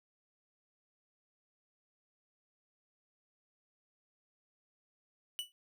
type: tone with exponential decay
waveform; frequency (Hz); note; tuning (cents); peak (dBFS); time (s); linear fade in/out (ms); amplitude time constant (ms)
45% pulse; 2960; F#7; 0; -32; 5.39-5.52; 0; 27
effects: none